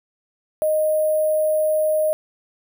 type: tone with sample-and-hold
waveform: sine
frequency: 619 Hz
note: D#5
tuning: 9 cents flat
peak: -16 dBFS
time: 0.62-2.13 s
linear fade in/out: 0 ms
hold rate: 11025 Hz
effects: none